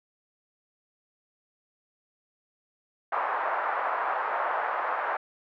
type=band-pass noise; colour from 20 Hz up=pink; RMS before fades=-29 dBFS; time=3.12-5.17 s; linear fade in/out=5 ms; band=680 to 1500 Hz; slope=24 dB/octave; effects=none